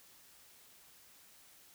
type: silence
effects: white hiss -61 dBFS RMS until 1.74 s